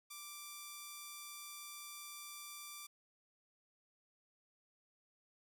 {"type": "tone", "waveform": "5% pulse", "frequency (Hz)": 1174.7, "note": "D6", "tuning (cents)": 0, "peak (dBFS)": -36, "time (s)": [0.1, 2.87], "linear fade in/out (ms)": 10, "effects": []}